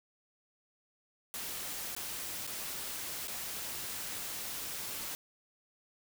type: noise with dropouts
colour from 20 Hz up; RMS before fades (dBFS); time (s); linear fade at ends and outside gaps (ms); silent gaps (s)
white; -40; 1.34-5.15; 0; 1.95-1.965 / 2.467-2.475 / 3.273-3.281
effects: none